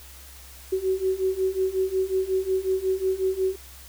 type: beating tone pair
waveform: sine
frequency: 375 / 380.5 Hz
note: F#4 / F#4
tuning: +23 / +48 cents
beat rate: 5.5 Hz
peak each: -26 / -24 dBFS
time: 0.72-3.56 s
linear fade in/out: 10 ms
effects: added 66 Hz sine -46 dBFS peak until 3.88 s + white hiss -47 dBFS RMS until 3.88 s